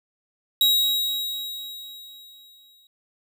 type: tone with exponential decay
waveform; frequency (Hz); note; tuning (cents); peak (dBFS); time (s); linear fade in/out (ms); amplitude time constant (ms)
45% pulse; 3824; A#7; +43; -15; 0.61-2.87; 2; 490
effects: none